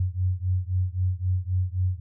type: beating tone pair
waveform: sine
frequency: 90.3 / 94.1 Hz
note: F#2 / F#2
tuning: -42 / +30 cents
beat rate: 3.8 Hz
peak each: -25 / -26 dBFS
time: 0-2 s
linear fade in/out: 5 ms
effects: none